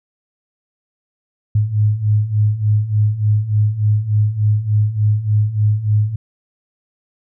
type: beating tone pair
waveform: sine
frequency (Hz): 103.83 / 107.23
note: G#2 / A2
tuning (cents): 0 / -44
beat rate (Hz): 3.4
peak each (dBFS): -18 / -14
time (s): 1.55-6.16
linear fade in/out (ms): 5
effects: none